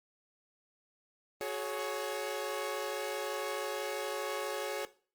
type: chord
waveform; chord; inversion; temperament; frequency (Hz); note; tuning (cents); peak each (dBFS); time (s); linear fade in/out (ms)
sawtooth; F# suspended second; none; equal with one note detuned; 370 / 422.3 / 554.4; F#4 / G#4 / C#5; 0 / +29 / 0; -37 / -34 / -34; 1.41-4.85; 0
effects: noise-tail reverb RT60 0.4 s tail -17 dB re dry + Opus 32 kbps

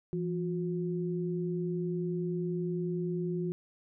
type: tone pair together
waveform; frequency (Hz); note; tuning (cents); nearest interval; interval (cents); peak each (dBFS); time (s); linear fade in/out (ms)
sine; 169.36 / 360; E3 / F#4; +47 / -47; octave + minor second; 1306; -32 / -34; 0.13-3.52; 0
effects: none

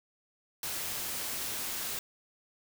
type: noise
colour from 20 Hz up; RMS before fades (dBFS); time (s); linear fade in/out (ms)
white; -36; 0.63-1.99; 2
effects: none

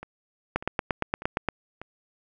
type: two click trains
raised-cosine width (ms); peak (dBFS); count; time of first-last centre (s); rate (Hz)
0.5; -23 / -9; 4 / 9; 0.03-1.816 / 0.56-1.487; 1.68 / 8.63
effects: none

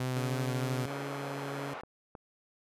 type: tone with vibrato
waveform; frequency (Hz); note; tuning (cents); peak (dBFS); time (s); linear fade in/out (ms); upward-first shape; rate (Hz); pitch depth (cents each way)
sawtooth; 127.1; C3; -50; -27; 0-0.86; 5; triangle; 3.3; 22
type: tone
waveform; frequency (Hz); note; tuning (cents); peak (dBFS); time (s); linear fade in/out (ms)
15% pulse; 140; C#3; +18; -31; 0.16-1.74; 5
type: band-pass noise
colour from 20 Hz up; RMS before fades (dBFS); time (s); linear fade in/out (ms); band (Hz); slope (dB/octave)
pink; -42; 0.88-1.81; 0; 490 to 1500; 12
type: clicks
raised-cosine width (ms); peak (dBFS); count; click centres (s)
1; -31; 2; 1.835 / 2.152
effects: resampled to 32000 Hz

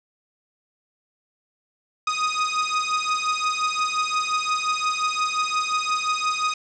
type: beating tone pair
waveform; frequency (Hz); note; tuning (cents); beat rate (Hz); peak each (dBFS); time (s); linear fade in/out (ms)
sawtooth; 1244.5 / 1250.2; D#6 / D#6; 0 / +8; 5.7; -21; 2.07-6.54; 5
effects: resampled to 16000 Hz + 7-bit

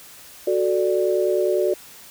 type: chord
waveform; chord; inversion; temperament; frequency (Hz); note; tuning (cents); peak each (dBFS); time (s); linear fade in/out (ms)
sine; D major; first; equal; 370 / 440 / 587.3; F#4 / A4 / D5; 0 / 0 / 0; -20 / -24 / -22; 0.47-1.74; 5
effects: white hiss -44 dBFS RMS until 2.1 s

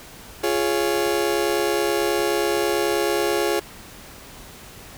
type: chord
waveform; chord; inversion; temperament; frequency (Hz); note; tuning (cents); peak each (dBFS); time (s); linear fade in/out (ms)
35% pulse; Db major; first; just; 346.5 / 415.8 / 554.4; F4 / Ab4 / Db5; -14 / +2 / 0; -22 / -21 / -25; 0.43-3.6; 10
effects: pink hiss -42 dBFS RMS until 4.97 s

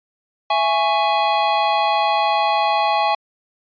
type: chord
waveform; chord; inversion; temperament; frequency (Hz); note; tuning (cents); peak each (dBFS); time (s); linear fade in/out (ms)
square; C# minor; first; just; 665.2 / 831.5 / 1108.7; E5 / G#5 / C#6; +16 / +2 / 0; -23 / -18 / -23; 0.5-3.15; 5
effects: resampled to 11025 Hz

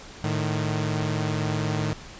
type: tone pair together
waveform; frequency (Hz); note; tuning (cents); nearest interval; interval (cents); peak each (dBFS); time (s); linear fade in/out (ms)
sawtooth; 109.1 / 153.54; A2 / D#3; -14 / -23; tritone; 591; -23; 0.24-1.93; 0
effects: pink hiss -43 dBFS RMS until 2.19 s + resampled to 16000 Hz

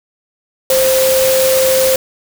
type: tone in noise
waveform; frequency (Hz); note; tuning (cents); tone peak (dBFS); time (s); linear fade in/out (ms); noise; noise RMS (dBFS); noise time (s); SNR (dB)
sine; 524; C5; +2; -10; 0.7-1.96; 2; white; -17; 0.7-1.96; +4
effects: none

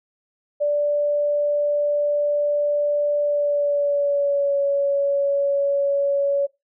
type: tone with pitch glide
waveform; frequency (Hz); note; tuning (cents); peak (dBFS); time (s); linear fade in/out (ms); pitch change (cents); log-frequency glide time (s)
sine; 585 to 562.1; D5 to C#5; -7 to +24; -17; 0.6-6.47; 20; -69; 3.21-4.59
effects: noise-tail reverb RT60 0.2 s tail -21 dB re dry

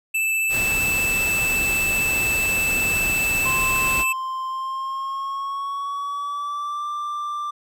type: tone with vibrato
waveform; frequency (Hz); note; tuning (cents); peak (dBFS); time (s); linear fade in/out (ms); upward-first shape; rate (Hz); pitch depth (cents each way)
square; 2637; E7; 0; -20; 0.14-4.13; 10; triangle; 15; 8
type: noise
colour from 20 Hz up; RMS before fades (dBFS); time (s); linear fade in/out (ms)
pink; -29; 0.49-4.05; 50
type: tone with pitch glide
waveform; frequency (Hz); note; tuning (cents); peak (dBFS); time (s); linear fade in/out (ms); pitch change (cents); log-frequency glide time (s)
triangle; 1046.5 to 1181.5; C6 to D6; 0 to +10; -23; 3.45-7.51; 10; +210; 4.48-6.87
effects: none

